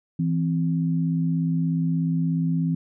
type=tone pair together; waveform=sine; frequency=164.81 / 261.6 Hz; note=E3 / C4; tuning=0 / 0 cents; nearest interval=minor sixth; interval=800 cents; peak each=-21 / -27 dBFS; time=0.19-2.75 s; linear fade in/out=5 ms; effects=none